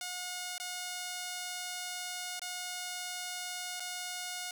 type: tone with dropouts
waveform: 5% pulse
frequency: 722 Hz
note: F#5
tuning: 43 cents flat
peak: -26 dBFS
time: 0.01-4.51 s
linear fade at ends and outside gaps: 2 ms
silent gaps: 0.581-0.599 / 2.395-2.417 / 3.798-3.803 s
effects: none